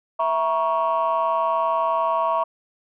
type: chord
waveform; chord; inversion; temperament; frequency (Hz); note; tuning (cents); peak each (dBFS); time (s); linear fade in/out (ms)
sine; A# diminished; second; equal with one note detuned; 659.3 / 949.2 / 1108.7; E5 / A#5 / C#6; 0 / +31 / 0; -22; 0.19-2.44; 10
effects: tanh soft clip ceiling -13 dBFS